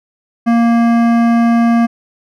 triangle tone with hard clipping, 233.1 Hz, A#3, in tune, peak -10 dBFS, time 0.46-1.87 s, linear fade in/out 20 ms, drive 18 dB, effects none

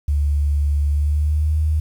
sine tone with pitch glide, 72.5 to 77.26 Hz, D2 to D#2, -22 to -12 cents, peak -15 dBFS, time 0.08-1.8 s, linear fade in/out 5 ms, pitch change +110 cents, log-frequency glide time 0.89-1.56 s, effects 8-bit

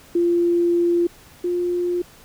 sine tone pair in turn, 345.2 / 352.9 Hz, F4 / F4, -20 / +18 cents, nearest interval unison, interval 38 cents, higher second, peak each -15 / -19 dBFS, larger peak first, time 0.15-1.07 / 1.44-2.02 s, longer first, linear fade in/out 5 ms, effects pink hiss -48 dBFS RMS until 2.24 s

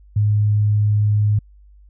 sine tone, 104.8 Hz, G#2, 16 cents sharp, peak -13 dBFS, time 0.16-1.39 s, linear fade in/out 5 ms, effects added 50 Hz sine -44 dBFS peak until 1.89 s

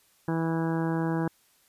harmonic tone, 163.8 Hz, E3, 11 cents flat, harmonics 1 / 2 / 3 / 4 / 5 / 6 / 7 / 8 / 9 / 10, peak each -28 / -29 / -36 / -41 / -38 / -39 / -46 / -47 / -44 / -43 dBFS, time 0.28-1.28 s, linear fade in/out 2 ms, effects white hiss -64 dBFS RMS until 1.68 s + resampled to 32000 Hz

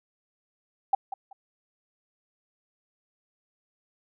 sine tone with echo, 784 Hz, G5, in tune, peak -17 dBFS, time 0.93-0.95 s, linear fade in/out 5 ms, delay 190 ms, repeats 2, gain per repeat -13 dB, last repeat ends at 1.33 s, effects none

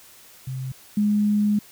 sine tone pair in turn, 130.81 / 208.1 Hz, C3 / G#3, 0 / +4 cents, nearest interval minor sixth, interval 804 cents, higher second, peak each -27 / -17 dBFS, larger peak second, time 0.47-0.72 / 0.97-1.59 s, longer second, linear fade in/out 5 ms, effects white hiss -49 dBFS RMS until 1.71 s

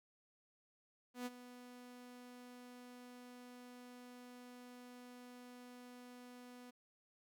sawtooth tone with ADSR envelope, 246.9 Hz, B3, in tune, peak -36 dBFS, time 1.14-6.71 s, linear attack 120 ms, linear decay 31 ms, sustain -14 dB, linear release 12 ms, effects 13-bit

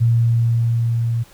sine tone with level ramp, 116.54 Hz, A#2, in tune, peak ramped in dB -11 to -17 dBFS, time 0-1.24 s, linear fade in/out 20 ms, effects pink hiss -48 dBFS RMS until 1.33 s

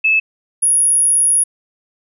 sine tone pair in turn, 2608 / 10432 Hz, E7 / E9, -19 / -19 cents, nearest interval 2 octaves, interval 2400 cents, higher second, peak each -10 dBFS, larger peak neither, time 0.04-0.2 / 0.62-1.44 s, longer second, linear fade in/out 10 ms, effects none

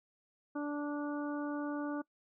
harmonic tone, 292.1 Hz, D4, 9 cents flat, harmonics 1 / 2 / 3 / 4 / 5, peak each -35 / -43 / -47 / -47 / -48 dBFS, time 0.55-2.02 s, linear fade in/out 10 ms, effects noise-tail reverb RT60 0.1 s tail -22 dB re dry

